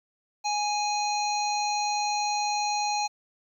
harmonic tone, 830.6 Hz, G#5, in tune, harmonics 1 / 3 / 5 / 7 / 8, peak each -26 / -35 / -33 / -40 / -37 dBFS, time 0.44-3.08 s, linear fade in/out 20 ms, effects 10-bit

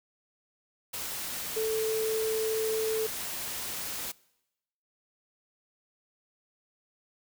sine tone in noise, 440.1 Hz, A4, in tune, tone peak -27 dBFS, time 1.56-3.07 s, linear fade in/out 10 ms, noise white, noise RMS -36 dBFS, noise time 0.93-4.12 s, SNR +6 dB, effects noise-tail reverb RT60 0.9 s tail -23 dB re dry

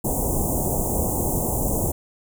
pink band-stop noise, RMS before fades -23 dBFS, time 0.04-1.92 s, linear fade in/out 10 ms, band 890 to 7100 Hz, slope 48 dB/octave, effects none

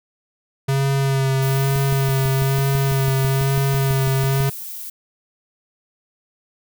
square tone with vibrato, 135.6 Hz, C#3, 38 cents flat, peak -17 dBFS, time 0.68-4.5 s, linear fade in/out 10 ms, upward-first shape sine, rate 1.1 Hz, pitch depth 22 cents each way
violet noise, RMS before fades -32 dBFS, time 1.42-4.9 s, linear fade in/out 5 ms
click train, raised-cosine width 5 ms, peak -17 dBFS, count 17, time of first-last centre 1.76-4.405 s, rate 6.05 Hz
effects none

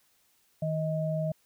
sine tone pair together, 158.05 / 630 Hz, D#3 / D#5, +27 / +21 cents, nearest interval 2 octaves, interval 2394 cents, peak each -29 / -31 dBFS, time 0.62-1.32 s, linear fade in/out 5 ms, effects white hiss -68 dBFS RMS until 1.45 s

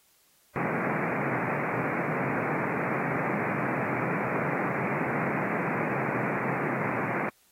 pink band-pass noise, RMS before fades -30 dBFS, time 0.56-7.29 s, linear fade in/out 0 ms, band 120 to 2400 Hz, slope 96 dB/octave, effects white hiss -64 dBFS RMS until 7.51 s + AAC 48 kbps

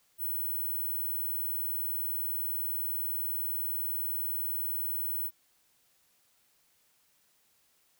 sine tone, 15970 Hz, B9, 18 cents sharp, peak -30 dBFS, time 0.18-5.31 s, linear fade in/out 50 ms, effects white hiss -69 dBFS RMS until 7.99 s

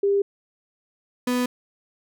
sine / 35% pulse tone pair in turn, 399.8 / 248.1 Hz, G4 / B3, +34 / +8 cents, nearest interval minor sixth, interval 826 cents, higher first, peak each -17 / -19 dBFS, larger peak first, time 0.03-0.22 / 1.27-1.46 s, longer neither, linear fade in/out 5 ms, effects none

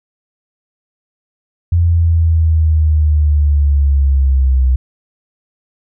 sine linear sweep, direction down, 86 to 63.6 Hz, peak -8 dBFS, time 1.72-4.76 s, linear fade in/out 5 ms, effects none

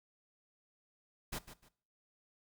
pink noise with echo, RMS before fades -40 dBFS, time 1.32-1.39 s, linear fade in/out 10 ms, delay 150 ms, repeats 2, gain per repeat -12 dB, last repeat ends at 1.69 s, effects noise-tail reverb RT60 0.5 s tail -18 dB re dry

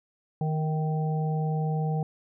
harmonic tone with a mistuned harmonic, 155.5 Hz, D#3, 1 cent flat, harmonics 1 / 3 / 4 / 5, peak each -25 / -36 / -44 / -35 dBFS, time 0.41-2.03 s, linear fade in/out 2 ms, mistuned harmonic 4, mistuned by +71 cents, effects none

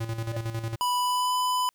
square tone with tremolo, 113.5 Hz, A#2, 46 cents flat, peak -28 dBFS, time 0-0.76 s, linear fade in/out 10 ms, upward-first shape square, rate 11 Hz, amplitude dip 60%
triangle tone with exponential growth, 585 Hz, D5, 7 cents flat, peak -28 dBFS, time 0.19-0.37 s, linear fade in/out 2 ms, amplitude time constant 38 ms
square tone with pitch glide, 987.8 to 1001 Hz, B5 to B5, 0 to +23 cents, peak -24 dBFS, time 0.81-1.69 s, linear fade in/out 0 ms, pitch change +23 cents, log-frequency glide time 0.96-1.36 s
effects white hiss -73 dBFS RMS until 1.74 s

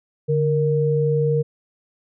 sine tone pair together, 146.04 / 466.2 Hz, D3 / A#4, -9 / 0 cents, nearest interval octave + minor sixth, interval 2009 cents, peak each -19 dBFS, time 0.28-1.43 s, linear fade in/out 20 ms, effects none

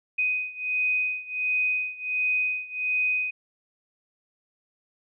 sine beating tone pair, 2500 / 2501.4 Hz, D#7 / D#7, +8 / +9 cents, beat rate 1.4 Hz, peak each -26 / -28 dBFS, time 0.18-3.31 s, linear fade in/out 10 ms, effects none

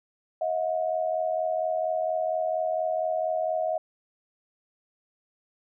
sine tone pair together, 636 / 720.3 Hz, D#5 / F#5, +38 / -47 cents, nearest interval major second, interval 215 cents, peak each -26 / -29 dBFS, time 0.41-3.78 s, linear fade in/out 5 ms, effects none

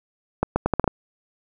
accelerating click train, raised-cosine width 1 ms, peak -5 dBFS, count 7, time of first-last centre 0.43-0.877 s, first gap 130 ms, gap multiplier 0.77, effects none

